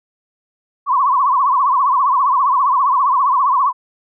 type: tone with vibrato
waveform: sine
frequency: 1064 Hz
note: C6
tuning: 29 cents sharp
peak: -11 dBFS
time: 0.86-3.73 s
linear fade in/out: 50 ms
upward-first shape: triangle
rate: 15 Hz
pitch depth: 170 cents each way
effects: none